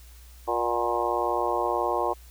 harmonic tone with a mistuned harmonic, 118.6 Hz, A#2, 30 cents sharp, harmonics 3 / 4 / 5 / 6 / 7 / 8 / 9, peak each -31 / -31 / -31 / -31 / -31 / -31 / -31 dBFS, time 0.47-2.14 s, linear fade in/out 20 ms, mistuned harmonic 6, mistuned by +41 cents, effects added 60 Hz sine -46 dBFS peak until 2.3 s + white hiss -55 dBFS RMS until 2.3 s

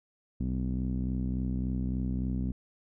sawtooth tone with low-pass filter, 63.5 Hz, B1, 49 cents sharp, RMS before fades -31 dBFS, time 0.4-2.52 s, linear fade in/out 5 ms, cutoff 230 Hz, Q 3.8, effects none

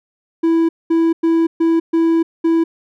triangle tone bursts at uneven times, 329.6 Hz, E4, in tune, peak -9 dBFS, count 6, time 0.43-0.69 / 0.9-1.13 / 1.23-1.47 / 1.6-1.8 / 1.93-2.23 / 2.44-2.64 s, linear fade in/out 10 ms, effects none

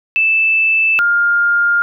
sine tone pair in turn, 2637 / 1407.8 Hz, E7 / F6, 0 / +13 cents, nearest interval major seventh, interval 1087 cents, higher first, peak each -10 dBFS, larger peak neither, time 0.16-0.99 / 0.99-1.82 s, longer neither, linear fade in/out 0 ms, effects none

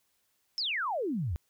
sine exponential sweep, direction down, 5460 to 70.8 Hz, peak -29 dBFS, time 0.58-1.36 s, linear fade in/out 0 ms, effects white hiss -74 dBFS RMS until 1.49 s

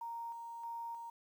sine tone with tremolo, 930 Hz, A#5, 4 cents flat, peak -40 dBFS, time 0.01-1.1 s, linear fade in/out 5 ms, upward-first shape square, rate 1.6 Hz, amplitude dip 35%, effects 11-bit

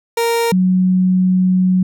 30% pulse / sine tone pair in turn, 465 / 184.54 Hz, A#4 / F#3, -4 / -4 cents, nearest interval octave + major third, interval 1600 cents, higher first, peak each -11 / -10 dBFS, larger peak second, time 0.17-0.52 / 0.52-1.83 s, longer second, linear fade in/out 5 ms, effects none

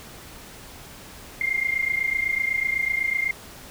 sine tone pair together, 2101 / 2129 Hz, C7 / C7, +7 / +30 cents, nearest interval unison, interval 23 cents, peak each -24 / -25 dBFS, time 1.41-3.31 s, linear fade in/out 2 ms, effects pink hiss -43 dBFS RMS until 3.7 s

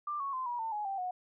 sine tone with pitch steps, 1186 / 1106.6 / 1032.5 / 963.3 / 898.8 / 838.6 / 782.5 / 730.1 Hz, D6 / C#6 / C6 / B5 / A5 / G#5 / G5 / F#5, +17 / -3 / -23 / -43 / +37 / +17 / -3 / -23 cents, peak -33 dBFS, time 0.07-1.11 s, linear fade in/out 5 ms, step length 130 ms, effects none

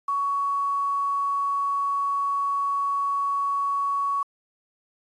sine tone with quantisation, 1120 Hz, C#6, 18 cents sharp, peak -22 dBFS, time 0.08-4.23 s, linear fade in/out 5 ms, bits 8, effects resampled to 22050 Hz

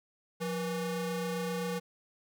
45% pulse ring-modulated tone, 329.6 Hz, E4, in tune, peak -29 dBFS, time 0.4-1.8 s, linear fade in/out 20 ms, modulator 151 Hz, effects none

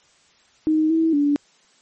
sine tone with pitch steps, 312.1 / 324.2 / 288.7 Hz, D#4 / E4 / D4, +5 / -29 / -30 cents, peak -15 dBFS, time 0.67-1.36 s, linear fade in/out 0 ms, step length 230 ms, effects white hiss -57 dBFS RMS until 1.81 s + MP3 32 kbps

